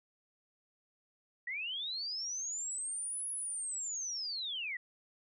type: linear two-way sweep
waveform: sine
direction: up then down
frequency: 1879 to 10548 to 1879 Hz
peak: -36 dBFS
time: 1.47-4.77 s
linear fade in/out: 5 ms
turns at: 3.3 s
effects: none